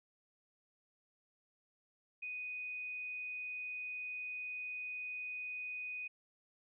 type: tone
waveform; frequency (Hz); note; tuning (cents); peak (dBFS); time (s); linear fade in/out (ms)
sine; 2489; D#7; 0; -40; 2.22-6.08; 10
effects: none